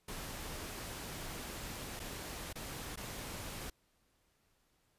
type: noise with dropouts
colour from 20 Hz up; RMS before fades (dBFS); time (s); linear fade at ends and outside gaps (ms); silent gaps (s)
pink; -44; 0.08-3.7; 5; 1.995-1.999 / 2.529-2.555 / 2.959-2.973
effects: pink hiss -75 dBFS RMS until 4.98 s + resampled to 32000 Hz